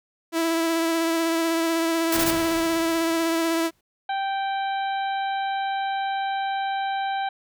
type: tone with vibrato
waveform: sawtooth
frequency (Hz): 329.6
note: E4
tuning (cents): 0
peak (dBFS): -17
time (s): 0.32-3.71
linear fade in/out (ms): 50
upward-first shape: sine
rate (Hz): 16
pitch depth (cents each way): 19
type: noise bursts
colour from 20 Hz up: white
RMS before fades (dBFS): -25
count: 3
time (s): 2.12-2.309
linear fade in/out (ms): 5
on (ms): 49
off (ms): 21
type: noise with exponential decay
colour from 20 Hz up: pink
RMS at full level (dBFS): -28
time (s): 2.15-3.81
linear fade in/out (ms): 5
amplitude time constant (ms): 360
type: harmonic tone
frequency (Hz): 782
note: G5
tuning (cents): -4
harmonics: 1 / 2 / 3 / 4 / 5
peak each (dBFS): -24 / -33 / -40 / -40 / -40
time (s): 4.09-7.29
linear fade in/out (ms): 5
effects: none